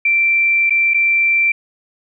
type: tone with dropouts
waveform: sine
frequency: 2349 Hz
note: D7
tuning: in tune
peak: -11 dBFS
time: 0.05-1.52 s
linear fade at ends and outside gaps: 5 ms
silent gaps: 0.697-0.705 / 0.937-0.943 s
effects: none